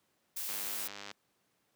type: noise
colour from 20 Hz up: blue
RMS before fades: -38 dBFS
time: 0.36-0.88 s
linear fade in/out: 10 ms
type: click train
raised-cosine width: 0.2 ms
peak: -26 dBFS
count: 64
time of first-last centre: 0.49-1.114 s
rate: 101 Hz
effects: pink hiss -75 dBFS RMS until 1.75 s + high-pass 150 Hz 12 dB/octave